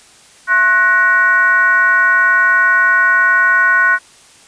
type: tone with frequency modulation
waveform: sine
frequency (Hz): 1480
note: F#6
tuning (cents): 0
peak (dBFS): -8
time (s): 0.47-3.99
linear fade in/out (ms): 50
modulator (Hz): 401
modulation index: 0.83
effects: white hiss -44 dBFS RMS until 4.47 s + resampled to 22050 Hz